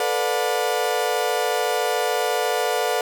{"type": "chord", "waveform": "35% pulse", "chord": "B minor seventh", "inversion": "third", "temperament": "equal with one note detuned", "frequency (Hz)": [440, 493.9, 587.3, 722.3], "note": ["A4", "B4", "D5", "F#5"], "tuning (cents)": [0, 0, 0, -42], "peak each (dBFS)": [-24, -24, -26, -23], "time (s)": [0, 3.01], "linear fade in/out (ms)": 2, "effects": []}